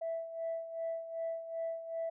sine tone with tremolo, 659.3 Hz, E5, in tune, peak -32 dBFS, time 0.01-2.1 s, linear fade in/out 10 ms, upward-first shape sine, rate 2.6 Hz, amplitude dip 70%, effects tanh soft clip ceiling -30 dBFS

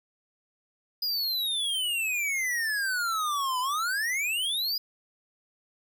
square exponential two-way sweep, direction down then up, 4978 to 988 to 4978 Hz, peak -27 dBFS, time 1.02-4.78 s, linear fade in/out 5 ms, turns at 3.6 s, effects none

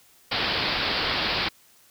white low-pass noise, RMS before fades -26 dBFS, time 0.31-1.49 s, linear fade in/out 10 ms, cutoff 4900 Hz, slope 96 dB/octave, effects white hiss -57 dBFS RMS until 1.9 s

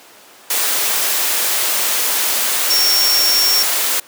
sine tone in noise, 5500 Hz, F8, 27 cents flat, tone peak -13 dBFS, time 2.7-3.63 s, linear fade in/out 5 ms, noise white, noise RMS -17 dBFS, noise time 0.5-4 s, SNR +1 dB, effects pink hiss -42 dBFS RMS until 4.07 s + high-pass 400 Hz 12 dB/octave

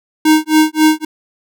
square tone with tremolo, 311.1 Hz, D#4, in tune, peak -6 dBFS, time 0.25-1.05 s, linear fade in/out 5 ms, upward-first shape sine, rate 3.7 Hz, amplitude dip 100%, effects none

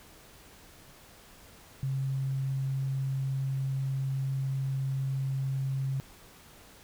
sine tone, 134.6 Hz, C3, 49 cents sharp, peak -28 dBFS, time 1.83-6 s, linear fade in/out 0 ms, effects pink hiss -54 dBFS RMS until 6.83 s

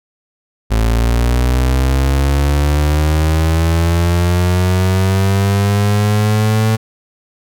35% pulse linear sweep, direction up, 54.7 to 110.9 Hz, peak -9 dBFS, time 0.7-6.77 s, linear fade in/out 20 ms, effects none

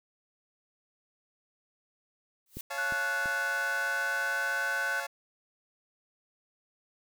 blue noise with exponential growth, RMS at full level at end -37 dBFS, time 2.46-2.61 s, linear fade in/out 2 ms, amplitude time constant 32 ms
clicks, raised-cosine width 3 ms, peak -27 / -30 / -31 dBFS, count 3, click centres 2.57 / 2.923 / 3.258 s
20% pulse chord, Db augmented, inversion none, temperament just, 554.4 / 693 / 866.2 Hz, Db5 / F5 / A5, 0 / -14 / -27 cents, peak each -34 dBFS, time 2.7-5.07 s, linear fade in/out 10 ms
sine tone with pitch glide, 1480 to 1503.3 Hz, F#6 to F#6, 0 to +27 cents, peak -29 dBFS, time 2.78-5 s, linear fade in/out 2 ms, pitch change +27 cents, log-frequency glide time 3.11-4.61 s
effects none

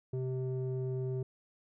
square tone with low-pass filter, 129.2 Hz, C3, 21 cents flat, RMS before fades -35 dBFS, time 0.13-1.23 s, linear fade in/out 5 ms, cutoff 400 Hz, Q 2, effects none

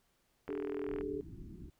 click train, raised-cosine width 0.5 ms, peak -32 dBFS, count 23, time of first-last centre 0.48-1.01 s, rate 41.5 Hz
sine chord, D suspended fourth, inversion none, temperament equal with one note detuned, 293.7 / 392 / 430.2 Hz, D4 / G4 / A4, 0 / 0 / -39 cents, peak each -41 / -40 / -40 dBFS, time 0.49-1.21 s, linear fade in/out 0 ms
pink low-pass noise, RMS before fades -49 dBFS, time 0.87-1.7 s, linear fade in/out 5 ms, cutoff 380 Hz, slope 96 dB/octave
effects pink hiss -75 dBFS RMS until 1.79 s

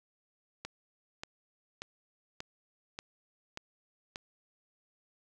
click train, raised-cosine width 0.2 ms, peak -22 dBFS, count 7, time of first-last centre 0.65-4.159 s, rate 1.71 Hz, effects none

